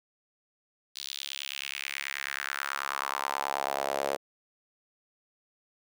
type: tone with high-pass filter sweep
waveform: sawtooth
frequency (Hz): 69.3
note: C#2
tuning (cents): 0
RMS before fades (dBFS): -34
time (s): 0.95-4.17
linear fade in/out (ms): 20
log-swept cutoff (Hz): 4100 to 540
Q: 2.9
effects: none